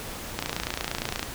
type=click train; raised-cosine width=0.2 ms; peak=-10 dBFS; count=25; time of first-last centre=0.39-1.229 s; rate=28.6 Hz; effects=pink hiss -37 dBFS RMS until 1.34 s